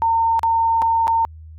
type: tone with dropouts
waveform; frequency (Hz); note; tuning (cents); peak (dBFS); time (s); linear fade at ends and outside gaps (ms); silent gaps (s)
sine; 911; A#5; -40; -14; 0.02-1.25; 0; 0.393-0.432 / 0.819-0.823 / 1.071-1.079
effects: added 79 Hz sine -36 dBFS peak until 1.58 s